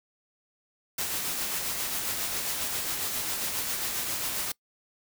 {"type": "noise with tremolo", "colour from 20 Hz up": "white", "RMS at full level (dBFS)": -30, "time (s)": [0.98, 4.52], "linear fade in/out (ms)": 5, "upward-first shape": "sine", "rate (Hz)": 7.4, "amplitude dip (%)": 30, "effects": ["noise-tail reverb RT60 0.1 s tail -24 dB re dry"]}